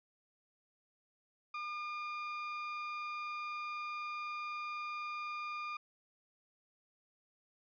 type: tone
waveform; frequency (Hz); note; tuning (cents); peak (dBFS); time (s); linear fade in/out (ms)
30% pulse; 1208; D6; +48; -36; 1.54-5.77; 5
effects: resampled to 11025 Hz